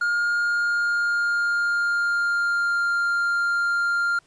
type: tone with pitch glide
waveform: triangle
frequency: 1417 to 1396.7 Hz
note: F6 to F6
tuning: +25 to 0 cents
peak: -18 dBFS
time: 0.01-4.19 s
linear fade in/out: 5 ms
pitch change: -25 cents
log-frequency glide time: 0.39-2.89 s
effects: pink hiss -60 dBFS RMS until 4.26 s + resampled to 22050 Hz